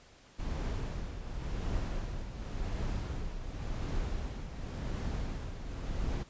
brown noise with tremolo, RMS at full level -33 dBFS, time 0.38-6.24 s, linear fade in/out 20 ms, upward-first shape triangle, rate 0.91 Hz, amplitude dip 65%, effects pink hiss -59 dBFS RMS until 6.29 s + resampled to 16000 Hz

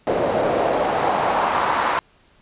pink noise with band-pass filter sweep, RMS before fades -20 dBFS, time 0.07-1.99 s, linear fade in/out 0 ms, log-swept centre 490 to 1100 Hz, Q 2.2, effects pink hiss -56 dBFS RMS until 2.41 s + resampled to 8000 Hz

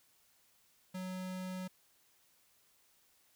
square tone, 185 Hz, F#3, in tune, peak -40 dBFS, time 0.94-1.68 s, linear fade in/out 10 ms, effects white hiss -70 dBFS RMS until 3.35 s

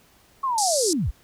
sine linear sweep, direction down, 1114 to 30.87 Hz, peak -21 dBFS, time 0.43-1.11 s, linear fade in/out 10 ms
pink band-pass noise, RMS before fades -25 dBFS, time 0.58-0.93 s, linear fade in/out 0 ms, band 4700 to 10000 Hz, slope 48 dB/octave
effects pink hiss -57 dBFS RMS until 1.23 s

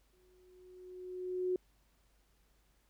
sine tone with exponential growth, 365.8 Hz, F#4, 20 cents flat, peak -29 dBFS, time 0.13-1.56 s, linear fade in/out 2 ms, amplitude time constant 310 ms, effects added 50 Hz sine -70 dBFS peak until 2.89 s + pink hiss -74 dBFS RMS until 2.89 s

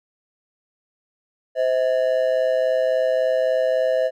triangle ring-modulated tone, 580 Hz, D5, 22 cents flat, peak -12 dBFS, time 1.55-4.11 s, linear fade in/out 50 ms, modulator 61.8 Hz, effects none

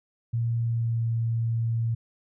sine tone with pitch glide, 116.54 to 114.94 Hz, A#2 to A#2, 0 to -24 cents, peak -23 dBFS, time 0.33-1.95 s, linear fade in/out 10 ms, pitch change -24 cents, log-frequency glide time 0.57-1.06 s, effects none

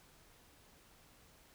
silence, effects pink hiss -64 dBFS RMS until 1.54 s

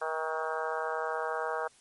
harmonic tone with a mistuned harmonic, 159.2 Hz, D#3, 40 cents sharp, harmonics 3 / 4 / 5 / 6 / 7 / 8 / 9 / 10, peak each -36 / -37 / -38 / -39 / -39 / -40 / -41 / -41 dBFS, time 0.01-1.68 s, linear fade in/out 10 ms, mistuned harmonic 6, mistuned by -29 cents, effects white hiss -61 dBFS RMS until 1.8 s + MP3 48 kbps

